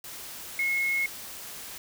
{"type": "tone in noise", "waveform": "sine", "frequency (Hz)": 2169, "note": "C#7", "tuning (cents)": -38, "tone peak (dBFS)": -24, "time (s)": [0.59, 1.06], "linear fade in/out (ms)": 2, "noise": "white", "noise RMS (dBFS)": -41, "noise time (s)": [0.04, 1.78], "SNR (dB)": 14, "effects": []}